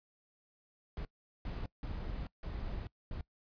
brown noise bursts at uneven times, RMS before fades -40 dBFS, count 5, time 0.97-1.05 / 1.45-1.66 / 1.83-2.27 / 2.43-2.87 / 3.11-3.21 s, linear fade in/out 2 ms, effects noise-tail reverb RT60 0.1 s tail -21 dB re dry + resampled to 11025 Hz

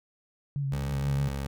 sine tone with vibrato, 139.2 Hz, C#3, 8 cents sharp, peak -27 dBFS, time 0.56-1.28 s, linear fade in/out 0 ms, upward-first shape sine, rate 6.5 Hz, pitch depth 39 cents each way
20% pulse tone, 68.9 Hz, C#2, 10 cents flat, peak -26 dBFS, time 0.72-1.47 s, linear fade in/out 5 ms
effects none

